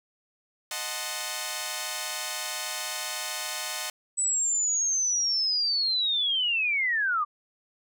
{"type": "chord", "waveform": "5% pulse", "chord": "D# diminished seventh", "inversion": "none", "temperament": "equal", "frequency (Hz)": [622.3, 740, 880, 1046.5], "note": ["D#5", "F#5", "A5", "C6"], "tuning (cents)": [0, 0, 0, 0], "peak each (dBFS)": -25, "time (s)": [0.71, 3.9], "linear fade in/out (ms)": 2}
{"type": "linear sweep", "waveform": "sine", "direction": "down", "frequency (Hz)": [8010, 1154], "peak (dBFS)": -23, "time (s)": [4.17, 7.25], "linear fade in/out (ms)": 20}
{"effects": []}